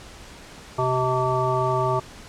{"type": "harmonic tone", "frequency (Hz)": 128.2, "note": "C3", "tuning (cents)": -35, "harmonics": [1, 3, 5, 7, 9], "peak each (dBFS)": [-26, -26, -26, -26, -26], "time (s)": [0.78, 2], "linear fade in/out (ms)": 10, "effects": ["pink hiss -43 dBFS RMS until 2.28 s", "low-pass 8000 Hz 12 dB/octave"]}